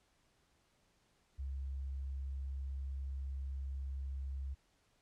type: tone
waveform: sine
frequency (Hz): 67.6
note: C#2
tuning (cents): -43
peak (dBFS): -38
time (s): 1.38-4.55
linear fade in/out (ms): 20
effects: pink hiss -74 dBFS RMS until 5.01 s + low-pass 9000 Hz 12 dB/octave